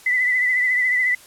sine tone with vibrato, 1998 Hz, B6, 20 cents sharp, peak -16 dBFS, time 0.06-1.15 s, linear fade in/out 5 ms, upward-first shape triangle, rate 14 Hz, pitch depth 50 cents each way, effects white hiss -46 dBFS RMS until 1.26 s + low-pass 12000 Hz 12 dB/octave

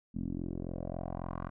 10% pulse tone with low-pass filter sweep, 43.65 Hz, F1, in tune, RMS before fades -38 dBFS, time 0.14-1.5 s, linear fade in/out 20 ms, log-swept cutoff 230 to 1300 Hz, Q 3, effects none

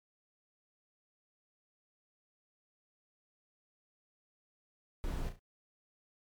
brown noise with echo, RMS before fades -37 dBFS, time 5.04-5.29 s, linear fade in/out 0 ms, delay 34 ms, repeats 3, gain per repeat -8 dB, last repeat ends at 5.392 s, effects MP3 96 kbps

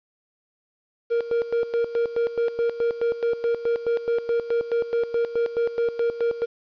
triangle tone with tremolo, 468 Hz, A#4, 7 cents sharp, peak -17 dBFS, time 1.1-6.46 s, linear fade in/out 20 ms, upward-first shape square, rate 4.7 Hz, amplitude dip 75%, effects resampled to 11025 Hz + 9-bit

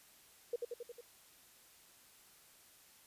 sine tone with echo, 478.3 Hz, A#4, 44 cents sharp, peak -33 dBFS, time 0.53-0.56 s, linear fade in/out 5 ms, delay 90 ms, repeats 5, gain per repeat -3 dB, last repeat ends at 1.01 s, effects white hiss -63 dBFS RMS until 3.06 s + resampled to 32000 Hz

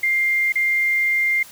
sine tone with dropouts, 2100 Hz, C7, 6 cents sharp, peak -16 dBFS, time 0.03-1.43 s, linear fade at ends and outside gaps 5 ms, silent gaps 0.523-0.555 s, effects white hiss -43 dBFS RMS until 1.51 s

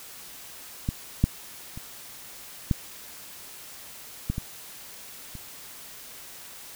clicks, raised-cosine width 5 ms, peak -13 / -6 / -25 / -9 / -13 / -17 / -27 dBFS, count 7, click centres 0.889 / 1.24 / 1.775 / 2.712 / 4.3 / 4.381 / 5.353 s, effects white hiss -44 dBFS RMS until 6.75 s

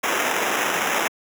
white noise with sample-and-hold, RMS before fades -22 dBFS, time 0.03-1.08 s, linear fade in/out 10 ms, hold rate 4410 Hz, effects high-pass 300 Hz 12 dB/octave

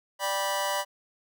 sawtooth chord, G major, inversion second, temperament just, 588 / 784 / 980 Hz, D5 / G5 / B5, +2 / 0 / -14 cents, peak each -27 / -30 / -26 dBFS, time 0.19-0.85 s, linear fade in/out 50 ms, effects none

